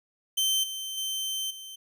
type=tone with level steps; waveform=sawtooth; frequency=3100 Hz; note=G7; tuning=20 cents flat; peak=-20 / -30 / -26 / -37 dBFS; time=0.37-1.76 s; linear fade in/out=10 ms; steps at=0.63 / 0.97 / 1.5 s; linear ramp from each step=10 ms; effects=none